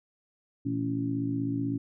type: harmonic tone with a mistuned harmonic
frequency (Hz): 56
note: A1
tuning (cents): +31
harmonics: 2 / 3 / 4 / 5 / 6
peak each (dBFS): -33 / -39 / -40 / -29 / -41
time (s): 0.65-1.78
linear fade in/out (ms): 10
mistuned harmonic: 2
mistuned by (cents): +97
effects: none